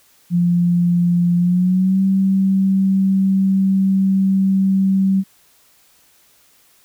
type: tone with pitch glide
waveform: sine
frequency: 174.4 to 192.39 Hz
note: F3 to G3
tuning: -2 to -32 cents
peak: -12 dBFS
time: 0.3-5.24 s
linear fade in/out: 50 ms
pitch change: +170 cents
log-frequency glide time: 1.37-2.01 s
effects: white hiss -54 dBFS RMS until 6.84 s